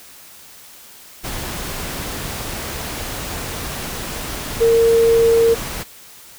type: tone in noise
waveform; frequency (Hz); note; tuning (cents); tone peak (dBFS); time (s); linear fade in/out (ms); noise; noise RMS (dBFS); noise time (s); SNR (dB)
sine; 459.5; A#4; -25; -10; 4.6-5.55; 20; pink; -27; 1.23-5.84; +14
effects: white hiss -42 dBFS RMS until 6.38 s